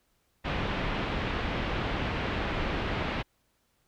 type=low-pass noise; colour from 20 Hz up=pink; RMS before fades=-31 dBFS; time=0.44-3.23 s; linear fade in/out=20 ms; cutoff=3300 Hz; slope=24 dB/octave; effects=pink hiss -72 dBFS RMS until 3.87 s